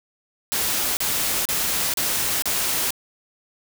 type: noise bursts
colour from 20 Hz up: white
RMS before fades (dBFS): -23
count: 5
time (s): 0.52-2.906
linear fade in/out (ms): 0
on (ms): 450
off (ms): 34
effects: none